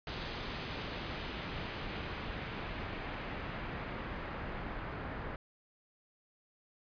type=noise with low-pass filter sweep; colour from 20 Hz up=pink; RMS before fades=-41 dBFS; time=0.07-5.36 s; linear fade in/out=2 ms; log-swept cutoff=4100 to 1600 Hz; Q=1.1; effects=resampled to 11025 Hz